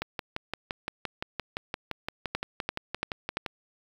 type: two click trains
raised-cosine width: 0.3 ms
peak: -12 / -15 dBFS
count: 4 / 21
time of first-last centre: 2.35-3.37 / 0.02-3.462 s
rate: 2.94 / 5.81 Hz
effects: 7-bit